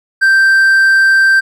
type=tone; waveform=triangle; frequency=1567 Hz; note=G6; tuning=1 cent flat; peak=-4 dBFS; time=0.21-1.41 s; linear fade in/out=20 ms; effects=none